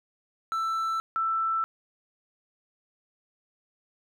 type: tone pair in turn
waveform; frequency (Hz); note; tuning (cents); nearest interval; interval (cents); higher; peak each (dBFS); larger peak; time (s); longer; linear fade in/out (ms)
triangle / sine; 1328 / 1328; E6 / E6; +12 / +12; unison; 0; neither; -24; neither; 0.52-1 / 1.16-1.64; neither; 0
effects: none